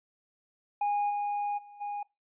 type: tone with level steps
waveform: triangle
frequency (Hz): 821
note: G#5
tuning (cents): -20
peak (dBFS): -24 / -27 / -46 / -31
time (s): 0.81-2.03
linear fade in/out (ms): 5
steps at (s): 1.09 / 1.57 / 1.8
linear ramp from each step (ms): 20
effects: noise-tail reverb RT60 0.2 s tail -22 dB re dry + resampled to 8000 Hz